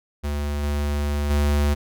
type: tone with level steps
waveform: square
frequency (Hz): 72.8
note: D2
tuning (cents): -15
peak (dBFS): -24 / -22 / -18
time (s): 0.23-1.75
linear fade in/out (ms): 20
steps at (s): 0.63 / 1.3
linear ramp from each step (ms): 5
effects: none